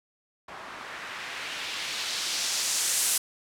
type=noise with low-pass filter sweep; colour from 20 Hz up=blue; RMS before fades=-31 dBFS; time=0.48-3.18 s; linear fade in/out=5 ms; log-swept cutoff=1100 to 10000 Hz; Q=1.1; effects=none